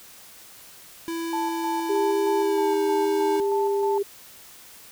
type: tone with pitch glide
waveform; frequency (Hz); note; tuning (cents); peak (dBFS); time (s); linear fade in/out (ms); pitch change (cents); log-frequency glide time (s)
square; 332.2 to 316.8; E4 to D#4; +13 to +31; -28; 1.08-3.4; 0; -82; 2.37-2.78
type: tone with tremolo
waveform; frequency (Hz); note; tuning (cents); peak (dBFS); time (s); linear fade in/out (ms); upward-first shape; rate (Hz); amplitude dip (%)
sine; 880; A5; 0; -25; 1.33-3.98; 2; square; 3.2; 45
type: tone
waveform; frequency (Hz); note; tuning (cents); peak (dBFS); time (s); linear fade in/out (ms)
sine; 400.5; G4; +37; -21; 1.89-4.03; 10
effects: white hiss -47 dBFS RMS until 4.91 s